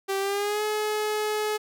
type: tone with pitch glide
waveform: sawtooth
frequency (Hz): 390 to 425.3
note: G4 to G#4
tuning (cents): -9 to +41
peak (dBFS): -21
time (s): 0.08-1.58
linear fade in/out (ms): 20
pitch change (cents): +150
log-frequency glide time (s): 0.19-0.63
effects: none